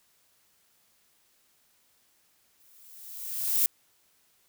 violet noise with exponential growth, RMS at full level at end -22 dBFS, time 2.6-3.66 s, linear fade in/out 1 ms, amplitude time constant 230 ms, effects white hiss -67 dBFS RMS until 4.48 s

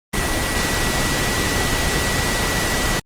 sine tone in noise, 1946 Hz, B6, 26 cents flat, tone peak -27 dBFS, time 0.13-3 s, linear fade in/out 10 ms, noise pink, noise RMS -20 dBFS, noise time 0.13-3 s, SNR -10 dB, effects low-pass 11000 Hz 12 dB/octave + Opus 24 kbps

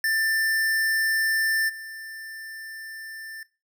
square tone with level steps, 1780 Hz, A6, 20 cents sharp, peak -22 / -37 dBFS, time 0.04-3.43 s, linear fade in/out 2 ms, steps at 1.68 s, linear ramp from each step 20 ms, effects noise-tail reverb RT60 0.3 s tail -21 dB re dry

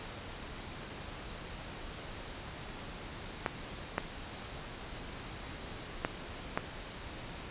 clicks, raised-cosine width 0.5 ms, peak -14 dBFS, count 4, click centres 3.462 / 3.981 / 6.049 / 6.575 s, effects pink hiss -44 dBFS RMS until 7.5 s + resampled to 8000 Hz

